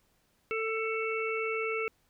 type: harmonic tone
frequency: 444.2 Hz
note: A4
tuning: 16 cents sharp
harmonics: 1 / 3 / 5 / 6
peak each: -32 / -37 / -36 / -38 dBFS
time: 0.51-1.88 s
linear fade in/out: 0 ms
effects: pink hiss -71 dBFS RMS until 2.09 s